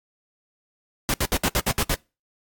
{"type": "noise bursts", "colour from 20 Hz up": "pink", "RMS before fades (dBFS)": -22, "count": 8, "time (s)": [1.09, 1.943], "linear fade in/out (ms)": 0, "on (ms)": 48, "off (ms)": 67, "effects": ["noise-tail reverb RT60 0.3 s tail -26 dB re dry", "AAC 64 kbps"]}